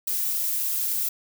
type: noise with flanger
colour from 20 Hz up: violet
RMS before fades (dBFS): -26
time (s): 0.07-1.09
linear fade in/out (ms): 5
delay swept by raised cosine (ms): 1.5 to 4.2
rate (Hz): 3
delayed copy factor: +0.7
effects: none